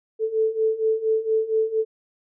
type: beating tone pair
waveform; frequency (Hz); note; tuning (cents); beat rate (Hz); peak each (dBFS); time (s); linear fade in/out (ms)
sine; 438.2 / 442.5; A4 / A4; -7 / +10; 4.3; -24 / -21; 0.19-1.85; 50
effects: none